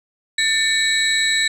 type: tone cluster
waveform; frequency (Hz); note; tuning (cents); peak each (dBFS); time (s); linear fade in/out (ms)
sine; 1785 / 2246 / 3893 / 4141 / 7830; A6 / C#7 / B7 / C8 / B8; +24 / +22 / -26 / -19 / -16; -19 / -23 / -19 / -27 / -24; 0.38-1.48; 5
effects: tanh soft clip ceiling -8 dBFS

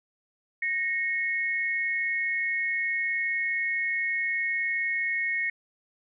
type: tone pair together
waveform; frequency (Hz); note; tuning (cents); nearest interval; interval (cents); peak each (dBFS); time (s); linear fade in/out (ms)
sine; 1864.7 / 2184; A#6 / C#7; 0 / -26; minor third; 274; -28; 0.62-5.5; 5
effects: none

